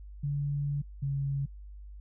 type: tone pair in turn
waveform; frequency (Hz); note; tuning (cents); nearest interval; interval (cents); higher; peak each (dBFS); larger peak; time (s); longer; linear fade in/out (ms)
sine; 143.1 / 138.63; D3 / C#3; -45 / 0; minor second; 55; first; -28; neither; 0.23-0.82 / 1.02-1.46; first; 10
effects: noise-tail reverb RT60 0.1 s tail -26 dB re dry + added 50 Hz sine -43 dBFS peak until 2 s